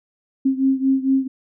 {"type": "beating tone pair", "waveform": "sine", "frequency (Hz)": [265.8, 270.2], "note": ["C4", "C#4"], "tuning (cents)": [27, -44], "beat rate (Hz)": 4.4, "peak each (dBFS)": [-17, -20], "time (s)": [0.45, 1.28], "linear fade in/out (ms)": 10, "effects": []}